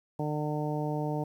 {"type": "harmonic tone", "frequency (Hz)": 150, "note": "D3", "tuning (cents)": 37, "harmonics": [1, 2, 3, 4, 5, 6], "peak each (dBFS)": [-32, -35, -37, -38, -39, -40], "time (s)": [0.19, 1.24], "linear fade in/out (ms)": 5, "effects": ["10-bit"]}